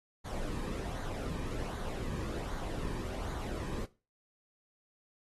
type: noise with flanger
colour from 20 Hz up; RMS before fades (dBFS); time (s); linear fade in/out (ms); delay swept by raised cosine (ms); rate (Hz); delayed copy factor
brown; -38; 0.24-3.86; 20; 0.37 to 1.47; 1.3; -0.5
effects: noise-tail reverb RT60 0.3 s tail -17 dB re dry + AAC 32 kbps